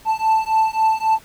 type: beating tone pair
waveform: triangle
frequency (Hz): 880 / 883.7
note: A5 / A5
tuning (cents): 0 / +7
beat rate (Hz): 3.7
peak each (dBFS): -16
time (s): 0.05-1.19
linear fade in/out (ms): 50
effects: pink hiss -47 dBFS RMS until 1.24 s